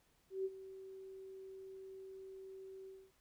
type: tone with ADSR envelope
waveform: sine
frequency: 382.8 Hz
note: G4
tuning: 41 cents flat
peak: -34 dBFS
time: 0.3-3.12 s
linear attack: 150 ms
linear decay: 40 ms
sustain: -15 dB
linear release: 250 ms
effects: pink hiss -74 dBFS RMS until 3.2 s